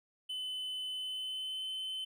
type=tone with pitch glide; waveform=triangle; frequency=3025 to 3058 Hz; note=F#7 to G7; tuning=+38 to -44 cents; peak=-35 dBFS; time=0.29-2.05 s; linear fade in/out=10 ms; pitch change=+18 cents; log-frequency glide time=0.9-1.67 s; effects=none